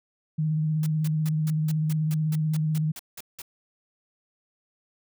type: tone with vibrato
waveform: sine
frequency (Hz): 155.3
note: D#3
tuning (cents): -3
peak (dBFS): -22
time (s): 0.38-2.92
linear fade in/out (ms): 10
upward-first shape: sine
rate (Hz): 16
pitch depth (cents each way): 29
type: noise bursts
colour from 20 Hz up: white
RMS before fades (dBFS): -39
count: 13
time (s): 0.83-3.419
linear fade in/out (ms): 2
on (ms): 33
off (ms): 180
effects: none